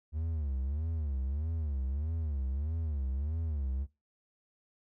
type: tone with vibrato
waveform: triangle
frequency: 73.42 Hz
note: D2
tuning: in tune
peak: -29 dBFS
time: 0.12-3.87 s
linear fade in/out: 50 ms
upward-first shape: sine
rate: 1.6 Hz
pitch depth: 200 cents each way
effects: noise-tail reverb RT60 0.3 s tail -22 dB re dry